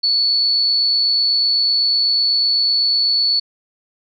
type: tone with amplitude modulation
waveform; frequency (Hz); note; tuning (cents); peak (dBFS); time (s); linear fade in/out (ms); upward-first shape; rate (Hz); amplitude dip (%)
sine; 4435; C#8; 0; -12; 0.03-3.4; 10; sine; 108; 25
effects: none